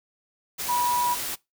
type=tone in noise; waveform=sine; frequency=973 Hz; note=B5; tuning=26 cents flat; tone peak=-22 dBFS; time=0.68-1.15 s; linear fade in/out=20 ms; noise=white; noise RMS=-31 dBFS; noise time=0.58-1.36 s; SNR=+6 dB; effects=noise-tail reverb RT60 0.2 s tail -22 dB re dry